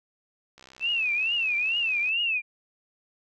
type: click train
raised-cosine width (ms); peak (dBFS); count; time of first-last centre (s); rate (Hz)
0.2; -31; 99; 0.58-2.09; 64.9
type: tone with vibrato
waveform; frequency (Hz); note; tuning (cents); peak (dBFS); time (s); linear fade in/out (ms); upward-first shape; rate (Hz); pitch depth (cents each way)
sine; 2600; E7; -24; -23; 0.8-2.42; 50; triangle; 2.3; 190
effects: none